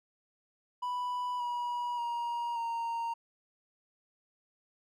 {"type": "tone with pitch steps", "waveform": "triangle", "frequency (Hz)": [987.8, 966.9, 946.5, 926.5], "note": ["B5", "B5", "A#5", "A#5"], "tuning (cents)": [0, -37, 26, -11], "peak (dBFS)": -30, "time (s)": [0.82, 3.14], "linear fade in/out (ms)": 10, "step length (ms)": 580, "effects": []}